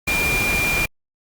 sine tone in noise, 2393 Hz, D7, 32 cents sharp, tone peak -19 dBFS, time 0.07-0.86 s, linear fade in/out 10 ms, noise pink, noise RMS -24 dBFS, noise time 0.07-0.86 s, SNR +2 dB, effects Opus 48 kbps

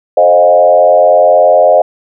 sine tone with frequency modulation, 617 Hz, D#5, 15 cents flat, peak -3 dBFS, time 0.17-1.82 s, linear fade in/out 5 ms, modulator 89.4 Hz, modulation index 1.2, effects none

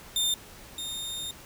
sawtooth tone pair in turn, 3612 / 3660 Hz, A7 / A#7, +45 / -32 cents, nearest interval unison, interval 23 cents, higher second, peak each -21 / -30 dBFS, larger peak first, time 0.16-0.34 / 0.78-1.31 s, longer second, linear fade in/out 2 ms, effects pink hiss -48 dBFS RMS until 1.45 s

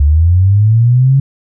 sine linear sweep, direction up, 69.3 to 138.59 Hz, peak -5 dBFS, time 0-1.2 s, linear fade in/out 5 ms, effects none

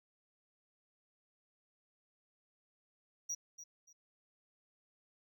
triangle tone with echo, 5770 Hz, F#8, 44 cents flat, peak -35 dBFS, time 3.29-3.35 s, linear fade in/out 10 ms, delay 290 ms, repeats 2, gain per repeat -12 dB, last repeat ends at 3.93 s, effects none

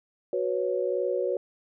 sine chord, F# suspended fourth, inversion none, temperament equal with one note detuned, 370 / 491.9 / 554.4 Hz, F#4 / B4 / C#5, 0 / -7 / 0 cents, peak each -29 dBFS, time 0.33-1.37 s, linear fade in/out 2 ms, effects none

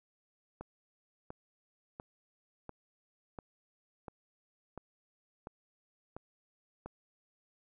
click train, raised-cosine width 1 ms, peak -29 dBFS, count 10, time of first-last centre 0.61-6.86 s, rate 1.44 Hz, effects none

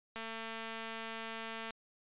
click train, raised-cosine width 0.3 ms, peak -27 dBFS, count 349, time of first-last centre 0.16-1.707 s, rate 225 Hz, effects resampled to 8000 Hz

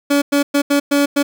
30% pulse tone bursts at uneven times, 284.8 Hz, C#4, 47 cents sharp, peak -9 dBFS, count 6, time 0.1-0.22 / 0.32-0.43 / 0.54-0.62 / 0.7-0.8 / 0.91-1.06 / 1.16-1.23 s, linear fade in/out 10 ms, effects none

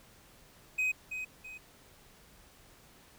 triangle tone with echo, 2517 Hz, D#7, 19 cents sharp, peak -26 dBFS, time 0.78-0.92 s, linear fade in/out 10 ms, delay 330 ms, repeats 2, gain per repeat -8 dB, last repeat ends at 1.58 s, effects pink hiss -59 dBFS RMS until 3.18 s

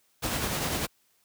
pink noise with tremolo, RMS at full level -28 dBFS, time 0.22-0.87 s, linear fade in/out 20 ms, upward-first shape sine, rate 10 Hz, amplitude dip 30%, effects white hiss -68 dBFS RMS until 1.24 s + high-pass 60 Hz 12 dB/octave

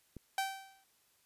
click, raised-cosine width 3 ms, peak -33 dBFS, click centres 0.167 s
sawtooth tone with exponential decay, 775 Hz, G5, 20 cents flat, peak -26 dBFS, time 0.38-0.84 s, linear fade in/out 2 ms, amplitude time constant 100 ms
effects white hiss -71 dBFS RMS until 1.25 s + resampled to 32000 Hz

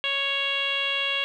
10% pulse tone with low-pass filter, 554.4 Hz, C#5, in tune, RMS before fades -26 dBFS, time 0.04-1.24 s, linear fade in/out 0 ms, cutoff 3100 Hz, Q 8.8, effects none

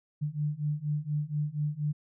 sine beating tone pair, 146.83 / 151.03 Hz, D3 / D3, 0 / +49 cents, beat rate 4.2 Hz, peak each -32 / -31 dBFS, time 0.21-1.93 s, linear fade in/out 20 ms, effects none

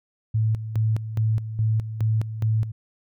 sine tone with tremolo, 110 Hz, A2, in tune, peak -18 dBFS, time 0.34-2.72 s, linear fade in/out 10 ms, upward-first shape square, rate 2.4 Hz, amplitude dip 70%, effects none

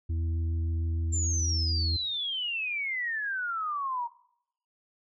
harmonic tone, 82.41 Hz, E2, in tune, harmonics 1 / 3 / 4, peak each -27 / -46 / -45 dBFS, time 0.09-1.97 s, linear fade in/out 10 ms
sine exponential sweep, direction down, 7370 to 930 Hz, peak -29 dBFS, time 1.12-4.08 s, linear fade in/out 20 ms
effects noise-tail reverb RT60 0.7 s tail -19 dB re dry

